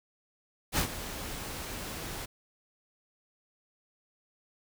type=noise with ADSR envelope; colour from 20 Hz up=pink; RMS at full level=-26 dBFS; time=0.72-2.26 s; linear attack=61 ms; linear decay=89 ms; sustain=-13 dB; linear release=12 ms; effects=none